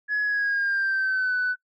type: tone with pitch glide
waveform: sine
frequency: 1688 to 1495.2 Hz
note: G#6 to F#6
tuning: +28 to +18 cents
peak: -20 dBFS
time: 0.08-1.56 s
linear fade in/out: 50 ms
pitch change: -210 cents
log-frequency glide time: 0.22-1.36 s
effects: noise-tail reverb RT60 0.1 s tail -25 dB re dry + tanh soft clip ceiling -19 dBFS